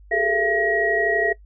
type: tone cluster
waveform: sine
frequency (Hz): 388.8 / 420.3 / 452.5 / 677 / 1899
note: G4 / G#4 / A4 / E5 / A#6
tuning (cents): -14 / +21 / +48 / +46 / +32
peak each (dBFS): -29 / -24 / -27 / -24 / -22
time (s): 0.11-1.33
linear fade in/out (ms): 10
effects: noise-tail reverb RT60 0.1 s tail -19 dB re dry + added 50 Hz sine -44 dBFS peak until 1.45 s